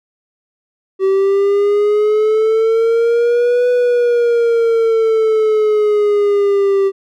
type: exponential two-way sweep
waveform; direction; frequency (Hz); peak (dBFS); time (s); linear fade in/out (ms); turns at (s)
triangle; up then down; 382.5 to 493.9 to 389.2; -8; 0.99-6.92; 50; 3.69
effects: none